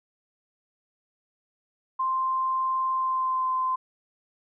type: tone with pitch glide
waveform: sine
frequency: 1046.5 to 1034.5 Hz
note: C6 to C6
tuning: 0 to -20 cents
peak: -23 dBFS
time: 1.99-3.76 s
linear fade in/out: 10 ms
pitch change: -20 cents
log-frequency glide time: 2.92-3.49 s
effects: none